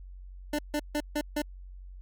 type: tone bursts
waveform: 25% pulse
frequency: 296.7 Hz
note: D4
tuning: 18 cents sharp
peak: -23 dBFS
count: 5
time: 0.53-1.42 s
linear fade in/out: 5 ms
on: 58 ms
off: 150 ms
effects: added 46 Hz sine -42 dBFS peak until 2.01 s + MP3 96 kbps